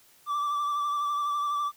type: tone with vibrato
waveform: triangle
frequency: 1167 Hz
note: D6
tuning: 11 cents flat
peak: -24 dBFS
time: 0.26-1.72 s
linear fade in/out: 50 ms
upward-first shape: sine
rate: 12 Hz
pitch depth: 29 cents each way
effects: white hiss -59 dBFS RMS until 1.76 s